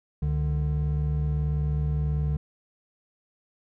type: tone pair together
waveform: triangle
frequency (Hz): 70.2 / 148.75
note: C#2 / D3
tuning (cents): +22 / +22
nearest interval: octave + minor second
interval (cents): 1300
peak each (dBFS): -24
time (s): 0.22-2.37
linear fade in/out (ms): 5
effects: none